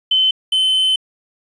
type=tone pair in turn; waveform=sine / triangle; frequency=3059 / 3059 Hz; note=G7 / G7; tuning=-43 / -43 cents; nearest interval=unison; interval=0 cents; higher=neither; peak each=-11 dBFS; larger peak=neither; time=0.11-0.31 / 0.52-0.96 s; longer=second; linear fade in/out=5 ms; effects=resampled to 22050 Hz + 8-bit